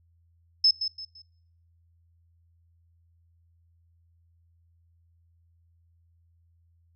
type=tone with echo; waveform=sine; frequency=5220 Hz; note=E8; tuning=18 cents flat; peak=-16 dBFS; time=0.64-0.71 s; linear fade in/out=5 ms; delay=170 ms; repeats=3; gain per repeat=-10 dB; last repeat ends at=1.22 s; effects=noise-tail reverb RT60 0.7 s tail -20 dB re dry + added 84 Hz sine -61 dBFS peak until 6.95 s